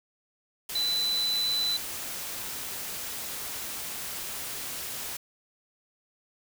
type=tone in noise; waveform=sine; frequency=3997 Hz; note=B7; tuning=20 cents sharp; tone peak=-25 dBFS; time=0.75-1.77 s; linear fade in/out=5 ms; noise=white; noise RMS=-36 dBFS; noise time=0.69-5.17 s; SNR=+8 dB; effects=none